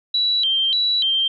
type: tone with vibrato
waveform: sine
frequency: 3520 Hz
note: A7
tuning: in tune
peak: -16 dBFS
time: 0.14-1.28 s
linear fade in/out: 5 ms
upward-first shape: square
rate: 1.7 Hz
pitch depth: 190 cents each way
effects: none